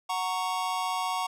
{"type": "chord", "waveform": "square", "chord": "F# major", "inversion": "none", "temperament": "just", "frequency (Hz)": [740, 925, 1110], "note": ["F#5", "A#5", "C#6"], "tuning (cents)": [0, -14, 2], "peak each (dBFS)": -33, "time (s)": [0.09, 1.27], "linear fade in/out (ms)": 10, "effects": ["low-pass 11000 Hz 12 dB/octave"]}